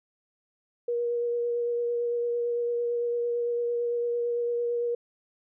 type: tone with vibrato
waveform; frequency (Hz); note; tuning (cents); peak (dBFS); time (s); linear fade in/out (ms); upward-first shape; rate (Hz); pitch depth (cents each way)
sine; 476.2; A#4; +37; -25; 0.88-4.95; 5; sine; 8.9; 12
effects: none